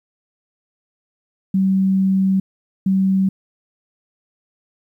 sine tone bursts at uneven times, 191.4 Hz, G3, 41 cents flat, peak -13 dBFS, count 2, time 1.54-2.4 / 2.86-3.29 s, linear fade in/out 5 ms, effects 9-bit

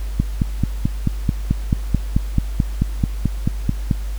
click train, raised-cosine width 5 ms, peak -3 dBFS, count 18, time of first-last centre 0.2-3.912 s, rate 4.58 Hz, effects added 50 Hz sine -22 dBFS peak until 4.18 s + pink hiss -42 dBFS RMS until 4.18 s

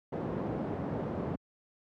pink band-pass noise, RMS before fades -35 dBFS, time 0.12-1.36 s, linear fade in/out 10 ms, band 120 to 630 Hz, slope 12 dB/octave, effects high-pass 60 Hz 12 dB/octave

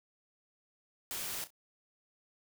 white noise with echo, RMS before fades -39 dBFS, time 1.11-1.44 s, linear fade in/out 0 ms, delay 32 ms, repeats 2, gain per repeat -13 dB, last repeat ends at 1.504 s, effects none

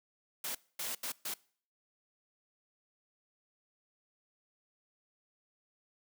white noise bursts at uneven times, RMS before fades -38 dBFS, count 4, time 0.44-0.55 / 0.79-0.95 / 1.03-1.12 / 1.25-1.34 s, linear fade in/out 5 ms, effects noise-tail reverb RT60 0.5 s tail -23 dB re dry + high-pass 200 Hz 12 dB/octave

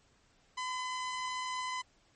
sawtooth tone, 1013 Hz, B5, 44 cents sharp, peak -31 dBFS, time 0.57-1.82 s, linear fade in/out 10 ms, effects pink hiss -68 dBFS RMS until 2.15 s + MP3 32 kbps

